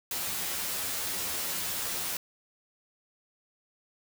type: noise with comb filter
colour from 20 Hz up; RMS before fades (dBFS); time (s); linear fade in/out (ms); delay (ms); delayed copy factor
white; -33; 0.11-2.17; 2; 11; +1
effects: none